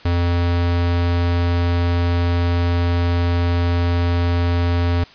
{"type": "tone", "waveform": "square", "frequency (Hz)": 86.7, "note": "F2", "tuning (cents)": -12, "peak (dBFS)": -16, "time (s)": [0.05, 5.04], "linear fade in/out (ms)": 5, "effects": ["white hiss -44 dBFS RMS until 5.14 s", "resampled to 11025 Hz"]}